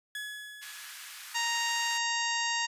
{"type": "tone with exponential decay", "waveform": "30% pulse", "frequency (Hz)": 1694, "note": "G#6", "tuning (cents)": 34, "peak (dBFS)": -32, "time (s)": [0.15, 1.76], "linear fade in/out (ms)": 2, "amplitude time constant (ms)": 350}
{"type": "high-pass noise", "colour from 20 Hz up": "pink", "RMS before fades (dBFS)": -45, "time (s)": [0.61, 1.99], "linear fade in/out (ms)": 20, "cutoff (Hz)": 1300, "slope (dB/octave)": 24}
{"type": "harmonic tone", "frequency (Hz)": 932.3, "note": "A#5", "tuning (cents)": 0, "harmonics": [1, 2, 3, 4, 5, 6, 7, 8], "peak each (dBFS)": [-34, -33, -35, -39, -38, -42, -39, -40], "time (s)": [1.34, 2.67], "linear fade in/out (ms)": 20}
{"effects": ["resampled to 32000 Hz"]}